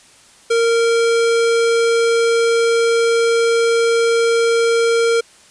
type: tone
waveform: square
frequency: 462.5 Hz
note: A#4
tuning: 14 cents flat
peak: -13 dBFS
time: 0.5-5.21 s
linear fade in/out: 10 ms
effects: white hiss -47 dBFS RMS until 5.5 s + resampled to 22050 Hz